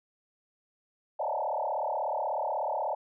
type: tone with frequency modulation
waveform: sine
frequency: 740 Hz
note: F#5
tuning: in tune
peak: -28 dBFS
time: 1.19-2.95 s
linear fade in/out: 10 ms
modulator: 36.4 Hz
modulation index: 4.9
effects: none